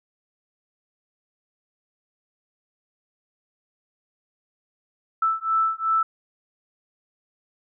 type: beating tone pair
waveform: sine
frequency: 1318.5 / 1321.2 Hz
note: E6 / E6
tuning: 0 / +4 cents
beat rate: 2.7 Hz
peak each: -23 / -23 dBFS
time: 5.22-6.03 s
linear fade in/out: 5 ms
effects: none